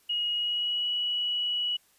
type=tone with pitch glide; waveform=sine; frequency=2888 to 2932 Hz; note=F#7 to F#7; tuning=-43 to -16 cents; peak=-26 dBFS; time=0.09-1.77 s; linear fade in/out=10 ms; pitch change=+27 cents; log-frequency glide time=0.33-0.87 s; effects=white hiss -64 dBFS RMS until 1.98 s + resampled to 32000 Hz